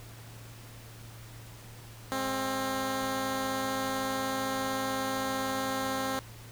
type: tone pair together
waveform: 10% pulse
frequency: 208 / 265.4 Hz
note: G#3 / C4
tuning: +3 / +25 cents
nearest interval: major third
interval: 422 cents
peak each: -32 / -22 dBFS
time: 2.12-6.19 s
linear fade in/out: 0 ms
effects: added 114 Hz sine -47 dBFS peak until 6.51 s + pink hiss -51 dBFS RMS until 6.51 s